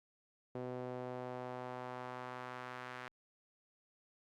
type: tone with band-pass filter sweep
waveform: sawtooth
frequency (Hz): 125.6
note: B2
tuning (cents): +30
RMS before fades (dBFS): -45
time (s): 0.55-3.08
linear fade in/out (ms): 2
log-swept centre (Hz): 450 to 1600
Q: 1.3
effects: Opus 48 kbps